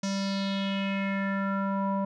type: tone with low-pass filter sweep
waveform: square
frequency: 196 Hz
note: G3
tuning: in tune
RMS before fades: -29 dBFS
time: 0.03-2.05 s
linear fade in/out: 5 ms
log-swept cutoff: 6000 to 850 Hz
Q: 3.9
effects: none